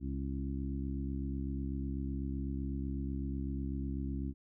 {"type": "harmonic tone with a mistuned harmonic", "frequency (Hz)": 68, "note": "C#2", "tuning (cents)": -33, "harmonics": [1, 2, 3, 4, 5], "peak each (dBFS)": [-37, -42, -42, -41, -48], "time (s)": [0, 4.34], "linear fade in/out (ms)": 50, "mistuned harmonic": 5, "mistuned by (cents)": -18, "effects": []}